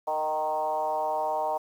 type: tone with frequency modulation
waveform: sine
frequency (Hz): 774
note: G5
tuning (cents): -22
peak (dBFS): -25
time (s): 0.07-1.58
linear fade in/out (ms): 10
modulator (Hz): 155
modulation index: 1.4
effects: 9-bit